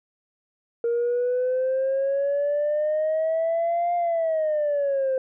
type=exponential two-way sweep; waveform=sine; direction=up then down; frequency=466.2 to 702 to 519 Hz; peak=-19 dBFS; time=0.84-5.18 s; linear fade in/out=2 ms; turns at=3.95 s; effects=tanh soft clip ceiling -18 dBFS